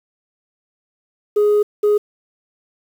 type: tone bursts at uneven times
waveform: sine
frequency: 416.6 Hz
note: G#4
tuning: 5 cents sharp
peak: -9 dBFS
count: 2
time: 1.36-1.63 / 1.83-1.98 s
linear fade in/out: 10 ms
effects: tanh soft clip ceiling -10 dBFS + 7-bit